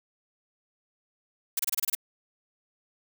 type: noise bursts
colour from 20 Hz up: blue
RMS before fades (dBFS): -26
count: 8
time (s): 1.57-1.951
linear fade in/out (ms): 5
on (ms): 24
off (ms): 27
effects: none